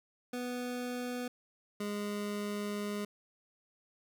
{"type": "tone pair in turn", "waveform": "25% pulse", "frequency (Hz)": [246.9, 206.3], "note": ["B3", "G#3"], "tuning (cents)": [0, -11], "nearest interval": "minor third", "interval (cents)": 311, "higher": "first", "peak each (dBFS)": [-32, -31], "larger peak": "second", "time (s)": [[0.33, 1.28], [1.8, 3.05]], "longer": "second", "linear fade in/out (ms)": 5, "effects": []}